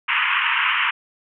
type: band-pass noise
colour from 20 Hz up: white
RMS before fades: -20 dBFS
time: 0.08-0.91 s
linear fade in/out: 10 ms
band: 930 to 3000 Hz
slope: 96 dB/octave
effects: none